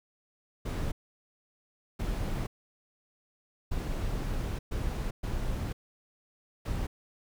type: noise bursts at uneven times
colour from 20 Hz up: brown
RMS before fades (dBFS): -32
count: 6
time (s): 0.65-0.92 / 1.99-2.47 / 3.71-4.59 / 4.71-5.11 / 5.23-5.73 / 6.65-6.87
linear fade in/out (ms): 10
effects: none